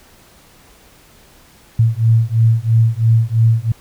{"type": "beating tone pair", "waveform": "sine", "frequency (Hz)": [112.1, 115.1], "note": ["A2", "A#2"], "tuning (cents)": [33, -22], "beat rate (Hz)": 3, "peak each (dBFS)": -13, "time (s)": [1.79, 3.72], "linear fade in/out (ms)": 5, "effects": ["pink hiss -47 dBFS RMS until 3.8 s"]}